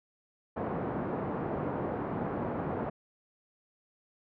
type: band-pass noise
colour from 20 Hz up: pink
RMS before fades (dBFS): -34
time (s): 0.56-2.9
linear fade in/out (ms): 10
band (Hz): 150 to 910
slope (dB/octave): 12
effects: low-pass 2000 Hz 12 dB/octave